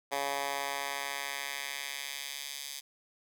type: tone with high-pass filter sweep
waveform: 10% pulse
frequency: 140.1 Hz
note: C#3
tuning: 19 cents sharp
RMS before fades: -37 dBFS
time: 0.11-2.81 s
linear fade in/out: 20 ms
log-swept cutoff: 670 to 4200 Hz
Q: 1
effects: none